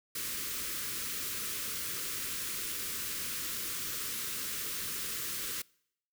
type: band-stop noise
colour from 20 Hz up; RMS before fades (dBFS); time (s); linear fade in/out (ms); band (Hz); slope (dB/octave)
white; -37; 0.15-5.62; 5; 520 to 1100; 48
effects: noise-tail reverb RT60 0.7 s tail -25 dB re dry